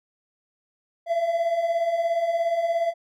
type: beating tone pair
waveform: triangle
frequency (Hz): 659.3 / 676.3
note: E5 / E5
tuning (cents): 0 / +44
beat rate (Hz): 17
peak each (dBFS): -27 / -20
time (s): 1.06-2.94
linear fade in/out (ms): 50
effects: none

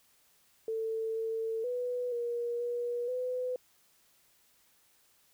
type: tone with pitch steps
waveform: sine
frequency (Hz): 446 / 448.4 / 493.5 / 475.2 / 480.9 / 503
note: A4 / A4 / B4 / A#4 / B4 / B4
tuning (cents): +23 / +33 / -1 / +33 / -46 / +32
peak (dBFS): -31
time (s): 0.68-3.56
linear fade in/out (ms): 2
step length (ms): 480
effects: white hiss -67 dBFS RMS until 5.33 s

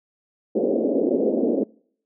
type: band-pass noise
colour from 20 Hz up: pink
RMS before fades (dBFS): -21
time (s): 0.55-1.64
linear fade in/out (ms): 10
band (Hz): 230 to 570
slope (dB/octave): 48
effects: noise-tail reverb RT60 0.6 s tail -25 dB re dry

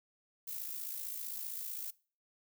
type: noise with amplitude modulation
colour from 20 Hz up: violet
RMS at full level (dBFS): -39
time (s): 0.47-1.91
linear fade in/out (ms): 10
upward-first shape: sine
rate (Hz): 55.5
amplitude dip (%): 55
effects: noise-tail reverb RT60 0.4 s tail -22 dB re dry

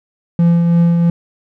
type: tone with tremolo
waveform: triangle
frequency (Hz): 170.2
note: F3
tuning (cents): -44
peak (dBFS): -5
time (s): 0.39-1.1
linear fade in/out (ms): 2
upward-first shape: triangle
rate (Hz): 3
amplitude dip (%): 35
effects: none

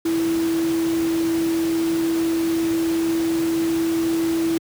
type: tone in noise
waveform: sine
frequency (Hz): 329.6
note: E4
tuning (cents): 0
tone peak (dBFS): -18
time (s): 0.05-4.58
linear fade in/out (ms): 5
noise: pink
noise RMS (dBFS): -32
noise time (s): 0.05-4.58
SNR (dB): +11
effects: high-pass 100 Hz 12 dB/octave

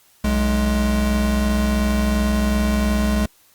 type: tone pair together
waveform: square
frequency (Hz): 62.4 / 210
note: B1 / G#3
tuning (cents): +19 / +19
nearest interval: octave + major sixth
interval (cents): 2100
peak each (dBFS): -20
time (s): 0.24-3.26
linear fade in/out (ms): 5
effects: white hiss -55 dBFS RMS until 3.54 s + Opus 48 kbps

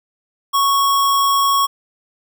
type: tone with sample-and-hold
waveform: sine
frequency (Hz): 1108.7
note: C#6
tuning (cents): 0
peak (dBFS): -12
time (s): 0.53-1.67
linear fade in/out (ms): 20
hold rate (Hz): 4410
effects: none

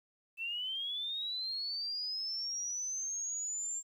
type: linear sweep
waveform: sine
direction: up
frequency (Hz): 2637 to 7410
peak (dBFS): -35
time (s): 0.37-3.83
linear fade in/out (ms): 50
effects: 11-bit

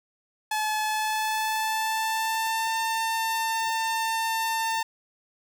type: tone with pitch glide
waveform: sawtooth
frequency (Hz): 859 to 899.1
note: A5 to A5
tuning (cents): -42 to +37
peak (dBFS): -21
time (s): 0.51-4.83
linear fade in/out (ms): 5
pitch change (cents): +79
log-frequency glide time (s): 0.82-2.76
effects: none

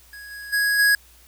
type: tone with level steps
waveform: square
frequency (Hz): 1661.2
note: G#6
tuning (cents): 0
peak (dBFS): -38 / -35 / -19 / -15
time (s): 0.13-0.95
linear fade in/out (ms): 2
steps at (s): 0.3 / 0.52 / 0.78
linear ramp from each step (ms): 20
effects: added 60 Hz sine -53 dBFS peak until 1.27 s + white hiss -53 dBFS RMS until 1.27 s

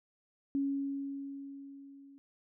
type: tone with level ramp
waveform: sine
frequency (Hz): 277.2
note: C#4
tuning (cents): 0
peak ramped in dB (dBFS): -28 to -53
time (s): 0.55-2.18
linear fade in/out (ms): 0
effects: none

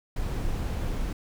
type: noise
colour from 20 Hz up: brown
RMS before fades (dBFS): -29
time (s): 0.16-1.13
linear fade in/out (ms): 5
effects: none

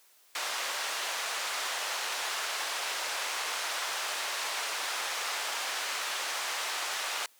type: band-pass noise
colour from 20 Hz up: pink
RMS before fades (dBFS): -34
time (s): 0.35-7.26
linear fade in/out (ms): 2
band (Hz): 830 to 7600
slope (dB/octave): 12
effects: white hiss -62 dBFS RMS until 7.39 s + high-pass 400 Hz 12 dB/octave

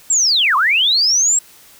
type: linear two-way sweep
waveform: sine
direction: down then up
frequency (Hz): 7730 to 994 to 7730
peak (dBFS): -11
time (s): 0.1-1.39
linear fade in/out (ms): 5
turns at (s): 0.56
effects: white hiss -45 dBFS RMS until 1.79 s

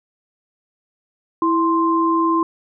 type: tone pair together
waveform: sine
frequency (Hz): 329.6 / 1046.4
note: E4 / C6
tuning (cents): 0 / 0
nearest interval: octave + minor sixth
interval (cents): 2000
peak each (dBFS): -17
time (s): 1.42-2.43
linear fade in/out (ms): 2
effects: none

